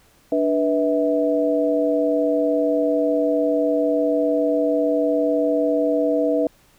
sine tone cluster, 293.7 / 490.5 / 647 Hz, D4 / B4 / E5, 0 / -12 / -32 cents, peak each -21 dBFS, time 0.32-6.47 s, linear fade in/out 2 ms, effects pink hiss -56 dBFS RMS until 6.78 s

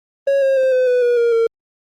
triangle tone with pitch steps, 553 / 538.2 / 523.8 / 509.7 / 496.1 / 482.8 / 469.9 / 457.3 Hz, C#5 / C5 / C5 / C5 / B4 / B4 / A#4 / A#4, -4 / +49 / +2 / -45 / +8 / -39 / +14 / -33 cents, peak -10 dBFS, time 0.27-1.47 s, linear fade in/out 5 ms, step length 150 ms, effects Opus 24 kbps

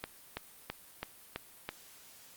click train, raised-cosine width 0.3 ms, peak -20 dBFS, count 6, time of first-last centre 0.04-1.69 s, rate 3.03 Hz, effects white hiss -56 dBFS RMS until 2.36 s + Opus 32 kbps

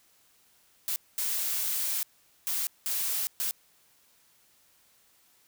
blue noise bursts at uneven times, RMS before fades -30 dBFS, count 5, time 0.88-0.96 / 1.18-2.03 / 2.47-2.67 / 2.86-3.27 / 3.4-3.51 s, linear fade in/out 0 ms, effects white hiss -64 dBFS RMS until 5.47 s

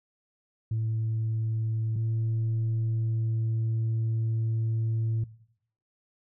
sine tone pair in turn, 111.3 / 112.46 Hz, A2 / A2, +20 / +38 cents, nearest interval unison, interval 18 cents, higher second, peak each -24 / -23 dBFS, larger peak second, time 0.71-1.96 / 1.96-5.24 s, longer second, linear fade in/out 5 ms, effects noise-tail reverb RT60 0.7 s tail -20 dB re dry + tanh soft clip ceiling -23 dBFS

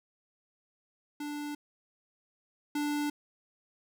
square tone pair in turn, 293.7 / 293.7 Hz, D4 / D4, 0 / 0 cents, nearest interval unison, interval 0 cents, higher neither, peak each -36 / -30 dBFS, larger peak second, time 1.2-1.55 / 2.75-3.1 s, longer neither, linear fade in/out 5 ms, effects none

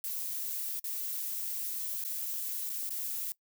violet noise with dropouts, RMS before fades -36 dBFS, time 0.04-3.32 s, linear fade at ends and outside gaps 1 ms, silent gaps 0.795-0.842 / 2.04-2.049 / 2.695-2.7 / 2.893-2.905 s, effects noise-tail reverb RT60 0.1 s tail -21 dB re dry

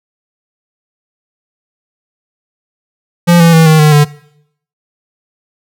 square tone with pitch steps, 172.8 / 167.4 / 162.16 / 157.09 / 152.18 / 147.42 Hz, F3 / E3 / E3 / D#3 / D#3 / D3, -18 / +27 / -28 / +17 / -38 / +7 cents, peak -4 dBFS, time 3.27-4.05 s, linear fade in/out 20 ms, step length 130 ms, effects noise-tail reverb RT60 0.7 s tail -20 dB re dry

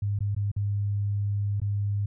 sine tone with dropouts, 101.7 Hz, G#2, 36 cents flat, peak -24 dBFS, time 0.02-2.06 s, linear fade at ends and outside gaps 5 ms, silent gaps 0.19-0.205 / 0.349-0.364 / 0.516-0.563 / 1.601-1.616 s, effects none

